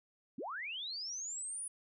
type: linear sweep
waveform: sine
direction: up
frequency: 185 to 9956 Hz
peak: -39 dBFS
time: 0.38-1.68 s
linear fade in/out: 5 ms
effects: none